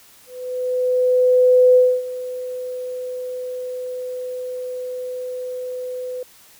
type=tone with ADSR envelope; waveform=sine; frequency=503 Hz; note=B4; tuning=32 cents sharp; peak=-8 dBFS; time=0.26-6.23 s; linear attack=1500 ms; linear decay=260 ms; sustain=-17 dB; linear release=3 ms; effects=white hiss -49 dBFS RMS until 6.59 s